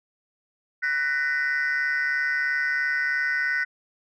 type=tone cluster; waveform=sine; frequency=1496 / 1855 / 1998 Hz; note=F#6 / A#6 / B6; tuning=+19 / -9 / +20 cents; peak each=-23 / -26 / -27 dBFS; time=0.82-3.65 s; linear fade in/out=20 ms; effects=tanh soft clip ceiling -18 dBFS